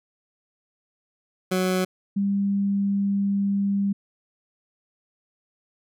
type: tone pair in turn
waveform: 20% pulse / sine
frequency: 185 / 199.17 Hz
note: F#3 / G3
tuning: 0 / +28 cents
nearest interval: minor second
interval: 128 cents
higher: second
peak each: -16 / -20 dBFS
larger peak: first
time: 1.51-1.85 / 2.16-3.93 s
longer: second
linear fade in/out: 10 ms
effects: none